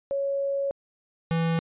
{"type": "tone pair in turn", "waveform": ["sine", "square"], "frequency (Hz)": [555, 165], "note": ["C#5", "E3"], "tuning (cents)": [2, 2], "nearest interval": "octave + major sixth", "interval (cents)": 2100, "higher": "first", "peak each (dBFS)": [-24, -23], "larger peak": "second", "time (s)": [[0.11, 0.71], [1.31, 1.59]], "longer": "first", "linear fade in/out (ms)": 0, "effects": ["resampled to 8000 Hz"]}